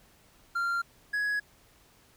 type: tone pair in turn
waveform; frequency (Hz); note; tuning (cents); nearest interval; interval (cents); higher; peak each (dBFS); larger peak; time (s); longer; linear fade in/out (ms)
triangle; 1386 / 1673.2; F6 / G#6; -14 / +12; minor third; 326; second; -25 / -25; neither; 0.55-0.82 / 1.13-1.4; neither; 10
effects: pink hiss -61 dBFS RMS until 2.16 s